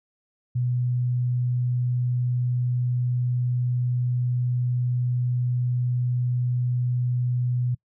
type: tone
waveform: sine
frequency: 123.6 Hz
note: B2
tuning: 2 cents sharp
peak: -21 dBFS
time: 0.55-7.75 s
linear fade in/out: 10 ms
effects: noise-tail reverb RT60 0.1 s tail -25 dB re dry